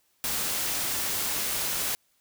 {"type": "noise", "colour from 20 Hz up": "white", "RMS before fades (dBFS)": -29, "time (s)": [0.24, 1.95], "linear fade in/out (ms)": 0, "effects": ["white hiss -69 dBFS RMS until 2.2 s"]}